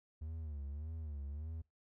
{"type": "tone with vibrato", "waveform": "triangle", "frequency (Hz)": 75.3, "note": "D2", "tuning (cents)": 44, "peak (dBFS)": -39, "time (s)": [0.21, 1.62], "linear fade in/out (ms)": 10, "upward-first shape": "sine", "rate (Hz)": 1.7, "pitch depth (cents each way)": 130, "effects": ["noise-tail reverb RT60 0.2 s tail -25 dB re dry"]}